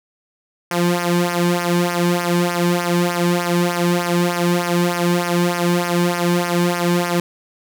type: tone with flanger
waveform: sawtooth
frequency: 174.61 Hz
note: F3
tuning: in tune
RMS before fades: -18 dBFS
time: 0.71-7.2 s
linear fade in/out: 2 ms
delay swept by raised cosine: 0.25 to 1.55 ms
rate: 3.3 Hz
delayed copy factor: -0.8
effects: none